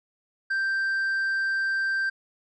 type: tone with tanh clipping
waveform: sine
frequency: 1570 Hz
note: G6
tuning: 2 cents sharp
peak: -24 dBFS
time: 0.5-2.1 s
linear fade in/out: 10 ms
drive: 3 dB
effects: none